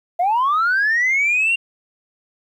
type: linear sweep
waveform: sine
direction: up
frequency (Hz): 675 to 2794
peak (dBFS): -13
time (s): 0.19-1.56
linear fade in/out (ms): 10
effects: tanh soft clip ceiling -12 dBFS + 9-bit